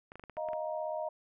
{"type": "clicks", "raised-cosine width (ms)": 0.5, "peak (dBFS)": -32, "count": 8, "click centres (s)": [0.119, 0.156, 0.196, 0.238, 0.297, 0.369, 0.487, 0.533]}
{"type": "chord", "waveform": "sine", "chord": "Eb suspended second", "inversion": "none", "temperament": "equal with one note detuned", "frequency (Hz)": [622.3, 698.5, 937.7], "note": ["Eb5", "F5", "Bb5"], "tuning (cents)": [0, 0, 10], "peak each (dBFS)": [-35, -40, -41], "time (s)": [0.37, 1.09], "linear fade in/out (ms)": 5}
{"effects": []}